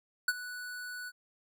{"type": "tone with ADSR envelope", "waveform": "square", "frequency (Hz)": 1480, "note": "F#6", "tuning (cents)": 0, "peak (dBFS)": -24, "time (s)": [0.28, 1.12], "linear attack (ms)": 4, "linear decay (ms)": 39, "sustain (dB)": -16, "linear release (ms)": 43, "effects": []}